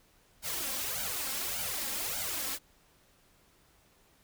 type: noise with flanger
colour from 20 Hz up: white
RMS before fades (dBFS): -35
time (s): 0.42-2.59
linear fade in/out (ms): 50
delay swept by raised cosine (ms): 1.3 to 3.8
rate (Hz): 1.7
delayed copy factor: +1
effects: pink hiss -65 dBFS RMS until 4.23 s